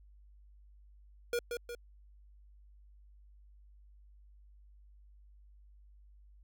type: tone with echo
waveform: square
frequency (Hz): 477.5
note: A#4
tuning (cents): +42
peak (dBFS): -31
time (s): 1.33-1.39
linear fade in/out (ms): 2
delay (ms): 180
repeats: 2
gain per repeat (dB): -5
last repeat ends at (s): 1.75
effects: added 50 Hz sine -56 dBFS peak until 6.43 s